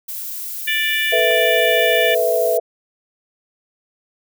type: noise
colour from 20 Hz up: violet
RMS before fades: -28 dBFS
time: 0.08-2.58 s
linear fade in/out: 10 ms
type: harmonic tone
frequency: 587.3 Hz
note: D5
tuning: in tune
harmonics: 3 / 4 / 5 / 6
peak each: -20 / -22 / -24 / -26 dBFS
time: 0.67-2.15 s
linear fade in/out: 10 ms
type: chord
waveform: sine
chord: A suspended second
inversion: none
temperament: equal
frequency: 440 / 493.9 / 659.3 Hz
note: A4 / B4 / E5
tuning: 0 / 0 / 0 cents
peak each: -22 / -19 / -17 dBFS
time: 1.12-2.6 s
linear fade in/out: 10 ms
type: clicks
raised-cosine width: 0.5 ms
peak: -25 / -22 dBFS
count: 2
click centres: 1.195 / 1.31 s
effects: none